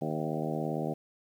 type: harmonic tone with a mistuned harmonic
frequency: 77.78 Hz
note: D#2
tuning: in tune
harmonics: 2 / 3 / 4 / 5 / 6 / 7 / 8 / 9 / 10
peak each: -35 / -37 / -38 / -39 / -40 / -40 / -41 / -42 / -42 dBFS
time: 0.01-0.94 s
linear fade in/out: 10 ms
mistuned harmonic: 8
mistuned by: +26 cents
effects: 10-bit